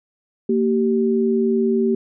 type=tone pair together; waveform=sine; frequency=230 / 386.8 Hz; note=A#3 / G4; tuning=-23 / -23 cents; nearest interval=major sixth; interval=900 cents; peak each=-18 dBFS; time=0.49-1.95 s; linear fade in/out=5 ms; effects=none